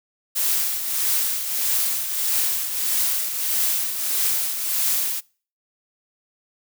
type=noise with tremolo; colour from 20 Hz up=blue; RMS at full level=-20 dBFS; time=0.35-5.21 s; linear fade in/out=20 ms; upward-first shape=triangle; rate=1.6 Hz; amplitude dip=60%; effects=noise-tail reverb RT60 0.4 s tail -24 dB re dry